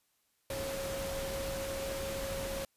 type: tone in noise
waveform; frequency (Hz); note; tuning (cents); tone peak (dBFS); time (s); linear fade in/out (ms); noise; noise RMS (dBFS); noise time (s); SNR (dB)
sine; 545; C#5; -29; -37; 0.5-2.65; 2; pink; -40; 0.5-2.65; 0
effects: white hiss -75 dBFS RMS until 2.76 s + resampled to 32000 Hz

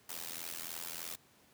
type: noise with amplitude modulation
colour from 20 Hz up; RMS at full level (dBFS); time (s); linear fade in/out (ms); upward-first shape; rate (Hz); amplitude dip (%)
white; -39; 0.09-1.16; 5; sine; 83.3; 95
effects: pink hiss -65 dBFS RMS until 1.53 s + high-pass 100 Hz 12 dB/octave

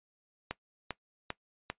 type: click train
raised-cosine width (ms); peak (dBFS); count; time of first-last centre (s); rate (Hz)
0.3; -18; 4; 0.51-1.7; 2.52
effects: noise-tail reverb RT60 0.1 s tail -19 dB re dry + resampled to 8000 Hz

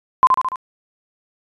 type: tone with echo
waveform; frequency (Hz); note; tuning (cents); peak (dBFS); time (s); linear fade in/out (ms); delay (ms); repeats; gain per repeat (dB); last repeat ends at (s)
sine; 1033; C6; -22; -6; 0.23-0.27; 0; 72; 4; -4; 0.558
effects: resampled to 24000 Hz

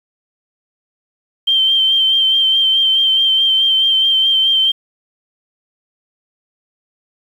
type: tone with vibrato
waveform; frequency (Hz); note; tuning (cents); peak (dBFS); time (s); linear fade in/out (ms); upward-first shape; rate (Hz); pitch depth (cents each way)
sine; 3136; G7; 0; -10; 1.47-4.72; 10; sine; 4.7; 26
effects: 7-bit

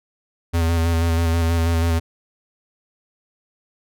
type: tone with vibrato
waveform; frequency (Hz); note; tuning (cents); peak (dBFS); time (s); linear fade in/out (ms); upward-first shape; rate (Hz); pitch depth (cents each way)
square; 83.3; E2; +19; -17; 0.53-2; 20; square; 6.2; 23
effects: none

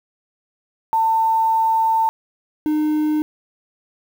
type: tone pair in turn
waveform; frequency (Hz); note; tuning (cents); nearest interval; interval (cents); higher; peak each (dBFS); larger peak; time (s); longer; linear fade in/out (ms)
sine / triangle; 895 / 305.3; A5 / D#4; +29 / -33; octave + perfect fifth; 1862; first; -14; neither; 0.93-2.09 / 2.66-3.22; first; 0
effects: 7-bit

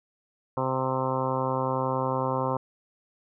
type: harmonic tone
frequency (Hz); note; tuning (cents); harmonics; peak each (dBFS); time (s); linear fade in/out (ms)
130.81; C3; 0; 1 / 2 / 3 / 4 / 5 / 6 / 7 / 8 / 9 / 10; -32 / -34 / -35 / -30 / -39 / -36 / -32 / -32 / -40 / -40; 0.57-2.57; 2
effects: none

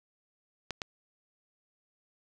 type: clicks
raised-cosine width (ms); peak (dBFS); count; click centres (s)
0.2; -17; 2; 0.707 / 0.818
effects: none

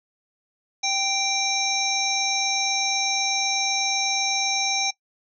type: harmonic tone with a mistuned harmonic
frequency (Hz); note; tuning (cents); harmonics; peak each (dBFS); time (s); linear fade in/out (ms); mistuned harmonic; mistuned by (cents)
784; G5; 0; 1 / 3 / 5 / 7 / 8; -28 / -28 / -28 / -28 / -28; 0.83-4.91; 10; 7; +20
effects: noise-tail reverb RT60 0.1 s tail -20 dB re dry

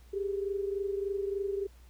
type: tone pair together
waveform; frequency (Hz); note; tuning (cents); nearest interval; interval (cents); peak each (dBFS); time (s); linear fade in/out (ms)
sine; 393.4 / 416.8; G4 / G#4; +6 / +6; minor second; 100; -31 / -37; 0.13-1.67; 10
effects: added 60 Hz sine -52 dBFS peak until 1.89 s + pink hiss -64 dBFS RMS until 1.89 s

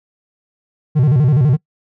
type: tone with vibrato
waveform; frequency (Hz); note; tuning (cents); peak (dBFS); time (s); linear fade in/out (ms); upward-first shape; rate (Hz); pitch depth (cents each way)
triangle; 137.4; C#3; -15; -7; 0.95-1.57; 20; square; 12; 180
effects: noise-tail reverb RT60 0.1 s tail -24 dB re dry

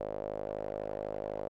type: tone with band-pass filter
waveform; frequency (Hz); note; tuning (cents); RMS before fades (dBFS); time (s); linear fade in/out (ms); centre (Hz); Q
sawtooth; 52; G#1; +3; -38; 0-1.48; 5; 560; 5.1
effects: AAC 48 kbps

